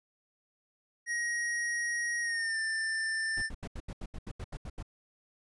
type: tone with pitch glide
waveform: square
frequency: 1887 to 1782.1 Hz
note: A#6 to A6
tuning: +21 to +22 cents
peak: -31 dBFS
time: 1.06-3.5 s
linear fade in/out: 50 ms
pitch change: -99 cents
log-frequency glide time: 2.21-2.58 s
type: noise bursts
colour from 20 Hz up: brown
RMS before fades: -39 dBFS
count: 12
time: 3.37-4.827 s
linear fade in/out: 5 ms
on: 49 ms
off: 79 ms
effects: resampled to 24000 Hz